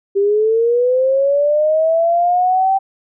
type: linear sweep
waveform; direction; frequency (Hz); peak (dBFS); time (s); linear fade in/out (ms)
sine; up; 392 to 781; -11; 0.15-2.79; 20
effects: none